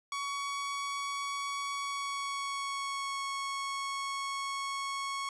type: tone with pitch glide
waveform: sawtooth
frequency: 1123 to 1103.1 Hz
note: C#6 to C#6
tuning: +22 to -9 cents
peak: -30 dBFS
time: 0.12-5.29 s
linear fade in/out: 2 ms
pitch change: -31 cents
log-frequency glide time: 1.76-3.23 s
effects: resampled to 22050 Hz